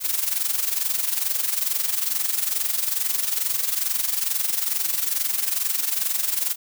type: noise with amplitude modulation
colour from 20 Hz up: blue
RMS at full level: -21 dBFS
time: 0-6.56 s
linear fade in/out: 50 ms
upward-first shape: sine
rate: 22.3 Hz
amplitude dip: 70%
effects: none